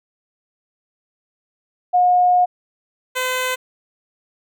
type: tone pair in turn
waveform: sine / 10% pulse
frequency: 720 / 509.9 Hz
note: F#5 / C5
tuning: -47 / -45 cents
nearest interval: tritone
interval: 598 cents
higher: first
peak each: -11 / -11 dBFS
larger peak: neither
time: 1.93-2.46 / 3.15-3.56 s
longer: first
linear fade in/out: 20 ms
effects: none